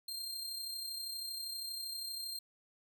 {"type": "tone with amplitude modulation", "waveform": "sawtooth", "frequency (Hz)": 4186, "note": "C8", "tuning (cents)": 0, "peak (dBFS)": -35, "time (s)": [0.08, 2.39], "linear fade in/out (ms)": 5, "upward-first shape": "sine", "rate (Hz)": 32.6, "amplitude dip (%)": 40, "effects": []}